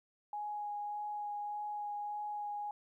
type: tone with vibrato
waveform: sine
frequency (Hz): 830.6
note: G#5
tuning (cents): 0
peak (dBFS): -37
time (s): 0.33-2.71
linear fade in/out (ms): 2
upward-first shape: sine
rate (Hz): 1.7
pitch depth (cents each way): 10
effects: 13-bit